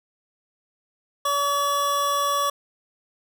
square tone pair together, 569.6 / 1137 Hz, C#5 / C#6, +47 / +44 cents, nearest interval octave, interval 1197 cents, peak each -29 / -22 dBFS, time 1.25-2.5 s, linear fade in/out 5 ms, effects none

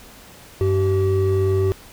triangle tone pair together, 95.99 / 383.5 Hz, G2 / G4, -36 / -38 cents, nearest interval 2 octaves, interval 2398 cents, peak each -16 dBFS, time 0.61-1.72 s, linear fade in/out 0 ms, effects tanh soft clip ceiling -7 dBFS + pink hiss -44 dBFS RMS until 1.92 s

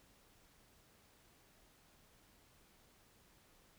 silence, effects pink hiss -68 dBFS RMS until 3.78 s

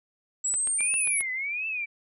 sine exponential sweep, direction up, 7650 to 10840 Hz, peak -24 dBFS, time 0.44-1.22 s, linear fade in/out 10 ms
click train, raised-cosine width 0.3 ms, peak -24 dBFS, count 6, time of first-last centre 0.54-1.208 s, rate 7.49 Hz
sine tone with vibrato, 2311 Hz, D7, 28 cents flat, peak -28 dBFS, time 0.78-1.86 s, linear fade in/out 20 ms, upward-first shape triangle, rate 1.4 Hz, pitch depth 250 cents each way
effects none

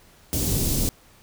pink band-stop noise, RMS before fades -23 dBFS, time 0.33-0.89 s, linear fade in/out 0 ms, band 340 to 5800 Hz, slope 12 dB/octave, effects pink hiss -54 dBFS RMS until 1.22 s

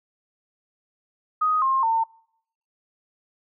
sine tone with pitch steps, 1250 / 1063.3 / 904.5 Hz, D#6 / C6 / A5, +8 / +28 / +48 cents, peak -18 dBFS, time 1.41-2.04 s, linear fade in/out 10 ms, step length 210 ms, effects noise-tail reverb RT60 0.7 s tail -26 dB re dry

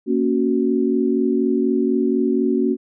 sine chord, F# major, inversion first, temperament equal, 233.1 / 277.2 / 370 Hz, A#3 / C#4 / F#4, 0 / 0 / 0 cents, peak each -20 dBFS, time 0.06-2.77 s, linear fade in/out 50 ms, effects none

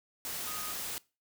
sine tone in noise, 1244.5 Hz, D#6, in tune, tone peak -43 dBFS, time 0.47-0.72 s, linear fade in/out 0 ms, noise white, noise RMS -38 dBFS, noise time 0.25-0.98 s, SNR -8 dB, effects noise-tail reverb RT60 0.3 s tail -22 dB re dry

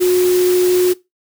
sine tone in noise, 362.3 Hz, F#4, 36 cents flat, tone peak -10 dBFS, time 0-0.94 s, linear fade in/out 20 ms, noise white, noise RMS -25 dBFS, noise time 0-0.94 s, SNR +12 dB, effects noise-tail reverb RT60 0.2 s tail -19 dB re dry

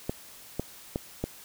clicks, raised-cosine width 2 ms, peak -15 dBFS, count 4, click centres 0.095 / 0.596 / 0.959 / 1.24 s, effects white hiss -49 dBFS RMS until 1.44 s

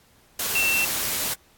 sine tone in noise, 2701 Hz, E7, 42 cents sharp, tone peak -20 dBFS, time 0.55-0.85 s, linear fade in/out 5 ms, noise white, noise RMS -26 dBFS, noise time 0.39-1.34 s, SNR +3 dB, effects pink hiss -58 dBFS RMS until 1.57 s + AAC 64 kbps

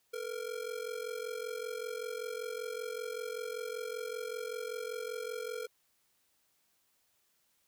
square ring-modulated tone, 466.2 Hz, A#4, in tune, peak -35 dBFS, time 0.13-5.67 s, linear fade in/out 10 ms, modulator 22.6 Hz, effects white hiss -74 dBFS RMS until 7.67 s

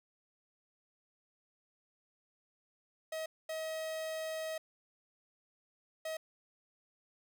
45% pulse tone bursts at uneven times, 636 Hz, D#5, 38 cents sharp, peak -37 dBFS, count 3, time 3.12-3.26 / 3.49-4.58 / 6.05-6.17 s, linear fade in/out 5 ms, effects none

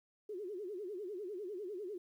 sine tone with vibrato, 389.2 Hz, G4, 12 cents flat, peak -40 dBFS, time 0.29-1.98 s, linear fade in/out 5 ms, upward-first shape sine, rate 10 Hz, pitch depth 190 cents each way, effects 12-bit

